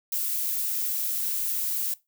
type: noise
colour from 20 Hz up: violet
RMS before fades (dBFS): -28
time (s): 0.12-1.94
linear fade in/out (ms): 5
effects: noise-tail reverb RT60 0.2 s tail -19 dB re dry